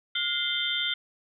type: tone cluster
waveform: sine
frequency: 1421 / 2080 / 3085 / 3224 / 3572 Hz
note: F6 / C7 / G7 / G7 / A7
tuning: +30 / -11 / -28 / +48 / +25 cents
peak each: -34 / -33 / -32 / -33 / -30 dBFS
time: 0.15-0.94 s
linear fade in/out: 5 ms
effects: none